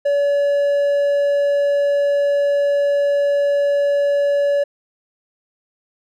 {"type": "tone", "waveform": "triangle", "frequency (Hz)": 570, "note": "C#5", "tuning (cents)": 48, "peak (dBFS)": -12, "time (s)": [0.05, 4.64], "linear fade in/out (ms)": 10, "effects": []}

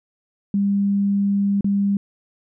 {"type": "tone with dropouts", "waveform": "sine", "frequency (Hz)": 200, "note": "G3", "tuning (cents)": 35, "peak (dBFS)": -16, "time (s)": [0.54, 1.97], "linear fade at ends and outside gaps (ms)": 2, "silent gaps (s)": [1.609, 1.644], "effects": []}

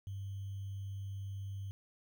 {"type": "tone with sample-and-hold", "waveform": "sine", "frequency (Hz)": 98, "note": "G2", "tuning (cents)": 0, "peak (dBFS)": -39, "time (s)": [0.07, 1.71], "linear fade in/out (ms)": 0, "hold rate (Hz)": 3150, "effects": []}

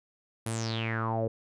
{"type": "tone with low-pass filter sweep", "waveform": "sawtooth", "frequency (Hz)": 113, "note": "A2", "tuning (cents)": 47, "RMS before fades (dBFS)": -31, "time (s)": [0.46, 1.28], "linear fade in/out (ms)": 5, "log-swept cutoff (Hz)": [11000, 470], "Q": 8, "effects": []}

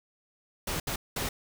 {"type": "noise bursts at uneven times", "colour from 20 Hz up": "pink", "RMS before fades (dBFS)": -32, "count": 3, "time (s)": [[0.67, 0.8], [0.87, 0.96], [1.16, 1.29]], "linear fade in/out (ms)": 5, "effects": []}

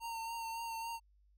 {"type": "tone with vibrato", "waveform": "square", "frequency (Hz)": 915, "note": "A#5", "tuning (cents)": -32, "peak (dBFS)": -40, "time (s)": [0, 1], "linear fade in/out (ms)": 50, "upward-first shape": "sine", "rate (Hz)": 3.6, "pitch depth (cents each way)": 22, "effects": ["added 50 Hz sine -65 dBFS peak until 1.37 s"]}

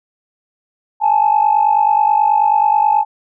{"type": "tone pair together", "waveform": "sine", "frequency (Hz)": [829, 878.3], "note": ["G#5", "A5"], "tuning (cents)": [-3, -3], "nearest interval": "minor second", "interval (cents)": 100, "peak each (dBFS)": -12, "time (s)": [1, 3.05], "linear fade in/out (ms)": 50, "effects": ["tanh soft clip ceiling -3 dBFS"]}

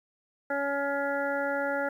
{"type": "harmonic tone", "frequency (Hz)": 281, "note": "C#4", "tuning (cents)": 24, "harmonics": [1, 2, 3, 5, 6, 7], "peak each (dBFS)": [-36, -30, -35, -33, -37, -42], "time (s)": [0.5, 1.89], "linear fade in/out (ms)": 5, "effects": ["10-bit"]}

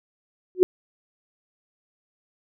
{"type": "tone with exponential growth", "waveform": "sine", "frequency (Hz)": 366.8, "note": "F#4", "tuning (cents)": -15, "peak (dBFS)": -7, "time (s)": [0.55, 0.63], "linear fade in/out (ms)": 0, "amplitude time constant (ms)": 16, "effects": []}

